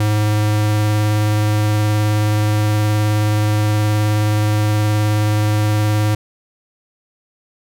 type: tone with vibrato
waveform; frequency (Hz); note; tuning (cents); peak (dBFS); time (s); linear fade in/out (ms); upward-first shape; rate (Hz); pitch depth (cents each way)
square; 105.9; G#2; +34; -14; 0-6.15; 5; sine; 19; 12
effects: none